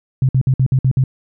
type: tone bursts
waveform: sine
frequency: 130.81 Hz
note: C3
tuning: in tune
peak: -10 dBFS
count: 7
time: 0.22-1.039 s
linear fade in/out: 2 ms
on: 69 ms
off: 56 ms
effects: none